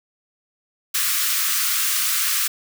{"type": "high-pass noise", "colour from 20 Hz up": "white", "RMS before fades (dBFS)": -21, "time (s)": [0.94, 2.48], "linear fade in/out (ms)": 10, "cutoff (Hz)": 1100, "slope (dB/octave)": 96, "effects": []}